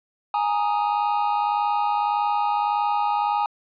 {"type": "chord", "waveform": "triangle", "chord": "Ab suspended second", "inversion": "none", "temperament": "equal", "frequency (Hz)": [830.6, 932.3, 1244.5], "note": ["Ab5", "Bb5", "Eb6"], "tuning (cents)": [0, 0, 0], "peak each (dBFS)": [-20, -24, -26], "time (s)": [0.34, 3.46], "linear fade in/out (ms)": 2, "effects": ["resampled to 11025 Hz"]}